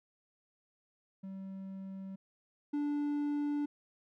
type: tone pair in turn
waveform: triangle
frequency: 192.3 / 291.7 Hz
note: G3 / D4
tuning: -33 / -12 cents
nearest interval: perfect fifth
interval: 721 cents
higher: second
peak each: -39 / -29 dBFS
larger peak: second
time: 1.23-2.16 / 2.73-3.66 s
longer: neither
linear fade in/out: 10 ms
effects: none